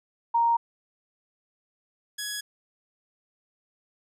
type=tone pair in turn; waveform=sine / 10% pulse; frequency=932.3 / 1674.7 Hz; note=A#5 / G#6; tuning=0 / +14 cents; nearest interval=minor seventh; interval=1014 cents; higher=second; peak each=-19 / -22 dBFS; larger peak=first; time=0.34-0.57 / 2.18-2.41 s; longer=neither; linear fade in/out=10 ms; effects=none